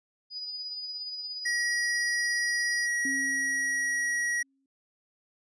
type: tone with tremolo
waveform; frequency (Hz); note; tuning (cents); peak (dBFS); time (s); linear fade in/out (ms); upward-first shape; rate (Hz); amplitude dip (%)
sine; 4948; D#8; -10; -33; 0.3-2.88; 50; sine; 17; 35
type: tone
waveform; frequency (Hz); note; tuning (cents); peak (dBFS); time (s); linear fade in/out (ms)
square; 1910; A#6; +42; -27; 1.45-4.43; 10
type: tone with exponential decay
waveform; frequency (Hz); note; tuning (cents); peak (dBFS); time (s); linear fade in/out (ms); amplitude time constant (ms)
sine; 270.8; C#4; -40; -32; 3.05-4.66; 2; 350
effects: resampled to 22050 Hz